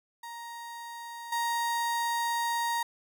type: tone with level steps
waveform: 35% pulse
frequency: 936 Hz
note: A#5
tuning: 7 cents sharp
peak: -38 / -26 dBFS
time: 0.23-2.83 s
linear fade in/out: 5 ms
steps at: 1.32 s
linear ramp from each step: 5 ms
effects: none